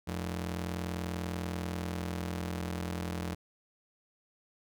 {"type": "ring-modulated tone", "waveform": "sawtooth", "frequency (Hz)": 130.81, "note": "C3", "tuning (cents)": 0, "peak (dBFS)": -27, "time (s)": [0.07, 3.35], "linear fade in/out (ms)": 10, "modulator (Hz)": 45.3, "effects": []}